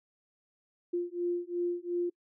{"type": "beating tone pair", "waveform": "sine", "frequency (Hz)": [348.6, 351.4], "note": ["F4", "F4"], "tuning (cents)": [-3, 11], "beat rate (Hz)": 2.8, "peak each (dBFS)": [-33, -33], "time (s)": [0.93, 2.1], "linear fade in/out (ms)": 10, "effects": ["noise-tail reverb RT60 0.1 s tail -26 dB re dry"]}